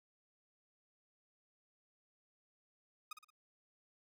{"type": "tone with echo", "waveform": "sawtooth", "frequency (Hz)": 1244.5, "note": "D#6", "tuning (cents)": 0, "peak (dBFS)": -39, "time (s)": [3.11, 3.13], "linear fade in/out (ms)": 5, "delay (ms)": 58, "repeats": 3, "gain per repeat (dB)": -8, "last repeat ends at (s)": 3.304, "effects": []}